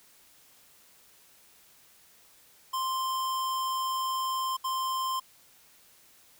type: tone bursts at uneven times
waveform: square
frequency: 1046.5 Hz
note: C6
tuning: in tune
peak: -29 dBFS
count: 2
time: 2.73-4.57 / 4.64-5.2 s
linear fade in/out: 10 ms
effects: white hiss -59 dBFS RMS until 6.39 s